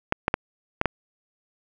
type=clicks; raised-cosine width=0.5 ms; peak=-5 dBFS; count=5; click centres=0.124 / 0.281 / 0.341 / 0.814 / 0.857 s; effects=none